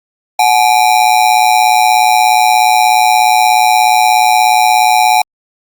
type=ring-modulated tone; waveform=square; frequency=793 Hz; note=G5; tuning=20 cents sharp; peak=-4 dBFS; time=0.39-5.22 s; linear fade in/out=5 ms; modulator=58.4 Hz; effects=Opus 48 kbps